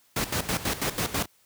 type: noise with tremolo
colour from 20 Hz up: pink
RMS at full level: -26 dBFS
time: 0.16-1.26 s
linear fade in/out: 5 ms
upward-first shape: square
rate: 6.1 Hz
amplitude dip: 75%
effects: white hiss -63 dBFS RMS until 1.45 s + high-pass 60 Hz 12 dB/octave